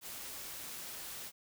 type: noise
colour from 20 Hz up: white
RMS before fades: -45 dBFS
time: 0.01-1.32 s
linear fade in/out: 50 ms
effects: none